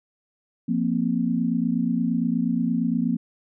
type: chord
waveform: sine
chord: F suspended fourth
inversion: none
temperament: equal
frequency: 174.61 / 233.1 / 261.6 Hz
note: F3 / Bb3 / C4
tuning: 0 / 0 / 0 cents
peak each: -26 / -23 / -26 dBFS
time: 0.68-3.17 s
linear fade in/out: 10 ms
effects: none